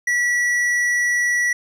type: tone with tanh clipping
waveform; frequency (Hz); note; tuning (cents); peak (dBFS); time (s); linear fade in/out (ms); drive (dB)
sine; 1943; B6; -29; -18; 0.07-1.53; 5; 10
effects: none